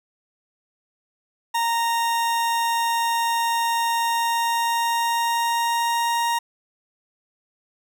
40% pulse tone with pitch glide, 928 to 935.5 Hz, A#5 to A#5, -8 to +6 cents, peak -19 dBFS, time 1.54-6.39 s, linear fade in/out 10 ms, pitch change +14 cents, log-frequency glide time 3.96-6.28 s, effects none

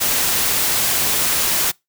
white noise, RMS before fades -18 dBFS, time 0-1.72 s, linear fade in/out 20 ms, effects noise-tail reverb RT60 0.2 s tail -25 dB re dry

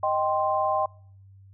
sine chord, C minor, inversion first, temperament equal with one note detuned, 622.3 / 781.7 / 1046.5 Hz, Eb5 / G5 / C6, 0 / -5 / 0 cents, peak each -26 dBFS, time 0.03-0.86 s, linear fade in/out 5 ms, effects noise-tail reverb RT60 0.6 s tail -26 dB re dry + added 97 Hz sine -48 dBFS peak until 1.53 s

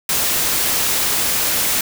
white noise, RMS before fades -18 dBFS, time 0.09-1.81 s, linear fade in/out 2 ms, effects none

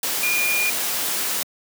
sine tone in noise, 2423 Hz, D#7, 47 cents flat, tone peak -20 dBFS, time 0.23-0.7 s, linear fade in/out 2 ms, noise white, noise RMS -24 dBFS, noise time 0.03-1.43 s, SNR +1 dB, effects high-pass 200 Hz 12 dB/octave

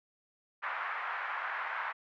pink band-pass noise, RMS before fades -37 dBFS, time 0.62-1.93 s, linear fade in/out 20 ms, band 960 to 1900 Hz, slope 24 dB/octave, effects none

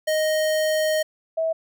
square / sine tone pair in turn, 622.3 / 648.4 Hz, D#5 / E5, 0 / -29 cents, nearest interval minor second, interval 71 cents, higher second, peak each -20 dBFS, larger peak neither, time 0.07-1.03 / 1.37-1.53 s, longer first, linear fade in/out 10 ms, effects none

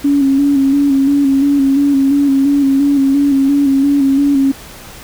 sine tone with vibrato, 277.7 Hz, C#4, 3 cents sharp, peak -8 dBFS, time 0.04-4.52 s, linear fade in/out 10 ms, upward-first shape square, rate 2.9 Hz, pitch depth 38 cents each way, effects pink hiss -34 dBFS RMS until 5.03 s

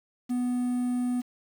triangle tone with quantisation, 246.9 Hz, B3, in tune, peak -23 dBFS, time 0.29-1.22 s, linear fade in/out 20 ms, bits 8, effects none

